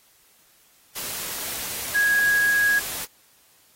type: tone in noise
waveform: sine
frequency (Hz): 1654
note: G#6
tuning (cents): -8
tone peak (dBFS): -17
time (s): 1.94-2.8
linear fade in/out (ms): 20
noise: white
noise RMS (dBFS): -31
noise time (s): 0.95-3.06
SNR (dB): +11
effects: white hiss -58 dBFS RMS until 3.75 s + AAC 48 kbps